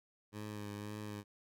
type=tone with vibrato; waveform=15% pulse; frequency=104.4 Hz; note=G#2; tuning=10 cents sharp; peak=-36 dBFS; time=0.32-1.24 s; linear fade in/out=50 ms; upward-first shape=sine; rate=1.9 Hz; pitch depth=31 cents each way; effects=none